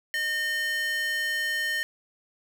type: tone with high-pass filter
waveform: square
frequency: 610 Hz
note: D#5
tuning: 34 cents flat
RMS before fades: -28 dBFS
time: 0.14-1.83 s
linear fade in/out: 0 ms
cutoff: 2100 Hz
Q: 10
effects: none